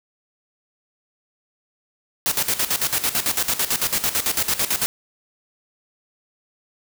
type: noise with tremolo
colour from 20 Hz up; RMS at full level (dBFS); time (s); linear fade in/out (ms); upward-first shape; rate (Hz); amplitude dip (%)
white; -20; 2.26-4.86; 0; square; 9; 75
effects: none